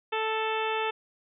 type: harmonic tone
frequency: 440 Hz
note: A4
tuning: in tune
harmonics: 1 / 2 / 3 / 4 / 5 / 6 / 7 / 8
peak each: -31 / -31 / -35 / -38 / -40 / -35 / -41 / -42 dBFS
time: 0.12-0.91 s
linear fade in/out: 10 ms
effects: none